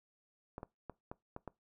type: clicks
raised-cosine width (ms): 1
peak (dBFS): -29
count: 6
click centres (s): 0.581 / 0.631 / 0.897 / 1.115 / 1.364 / 1.477
effects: noise-tail reverb RT60 0.2 s tail -22 dB re dry